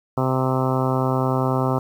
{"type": "harmonic tone", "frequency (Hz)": 130.3, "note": "C3", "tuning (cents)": -7, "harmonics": [1, 2, 3, 4, 5, 6, 7, 8, 9, 10], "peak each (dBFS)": [-22, -25, -27, -28, -29, -30, -30, -31, -32, -32], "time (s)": [0.17, 1.79], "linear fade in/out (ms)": 5, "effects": ["8-bit"]}